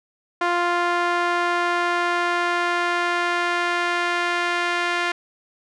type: tone with band-pass filter sweep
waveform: sawtooth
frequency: 349.2 Hz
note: F4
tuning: in tune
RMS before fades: -22 dBFS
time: 0.41-5.12 s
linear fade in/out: 5 ms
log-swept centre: 1200 to 1900 Hz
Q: 1.2
effects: resampled to 24000 Hz